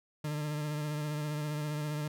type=tone with vibrato; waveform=40% pulse; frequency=150 Hz; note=D3; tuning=37 cents sharp; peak=-32 dBFS; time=0.24-2.08 s; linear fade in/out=5 ms; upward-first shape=triangle; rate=15 Hz; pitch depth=38 cents each way; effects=none